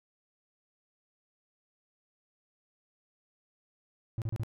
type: tone bursts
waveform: triangle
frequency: 111.7 Hz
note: A2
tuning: 27 cents sharp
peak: -28 dBFS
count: 4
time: 4.18-4.434 s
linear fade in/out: 0 ms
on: 38 ms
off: 34 ms
effects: none